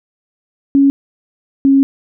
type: tone pair in turn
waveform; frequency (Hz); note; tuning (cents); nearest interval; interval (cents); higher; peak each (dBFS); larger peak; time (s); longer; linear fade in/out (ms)
sine; 277.2 / 273.2; C#4 / C#4; 0 / -25; unison; 25; first; -6; neither; 0.75-0.9 / 1.65-1.83; second; 0
effects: none